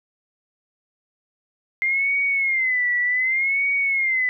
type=tone with vibrato; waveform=sine; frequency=2093 Hz; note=C7; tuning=in tune; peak=-18 dBFS; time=1.82-4.29 s; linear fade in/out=0 ms; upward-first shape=sine; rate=0.66 Hz; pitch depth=120 cents each way; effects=none